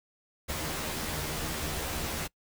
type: noise with comb filter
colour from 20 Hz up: pink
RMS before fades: -34 dBFS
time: 0.48-2.28 s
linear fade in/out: 20 ms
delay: 13 ms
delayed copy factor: +1
effects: noise-tail reverb RT60 0.1 s tail -24 dB re dry